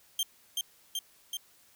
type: tone with echo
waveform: sawtooth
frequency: 3172 Hz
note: G7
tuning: 20 cents sharp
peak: -24 dBFS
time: 0.19-0.23 s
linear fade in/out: 2 ms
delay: 380 ms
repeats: 3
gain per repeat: -2 dB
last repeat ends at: 1.37 s
effects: white hiss -62 dBFS RMS until 1.75 s